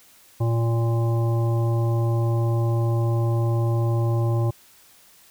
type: harmonic tone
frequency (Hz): 115.7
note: A#2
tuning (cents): -13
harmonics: 1 / 3 / 5 / 7 / 9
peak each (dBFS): -19 / -29 / -33 / -36 / -38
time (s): 0.4-4.51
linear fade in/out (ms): 10
effects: white hiss -53 dBFS RMS until 5.3 s